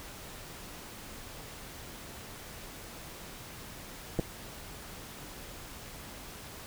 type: clicks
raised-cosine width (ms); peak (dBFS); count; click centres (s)
2; -16; 2; 4.19 / 4.196
effects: pink hiss -46 dBFS RMS until 6.66 s